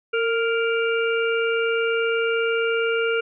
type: harmonic tone with a mistuned harmonic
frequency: 466.2 Hz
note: A#4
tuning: in tune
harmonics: 1 / 3 / 5 / 6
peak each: -21 / -25 / -30 / -31 dBFS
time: 0.13-3.21 s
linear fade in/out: 10 ms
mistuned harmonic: 1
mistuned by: -34 cents
effects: none